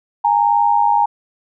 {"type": "tone pair together", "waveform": "sine", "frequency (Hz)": [824, 924.9], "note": ["G#5", "A#5"], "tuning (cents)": [-14, -14], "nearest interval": "major second", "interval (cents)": 200, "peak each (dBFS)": -14, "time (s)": [0.24, 1.06], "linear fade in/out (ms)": 10, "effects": []}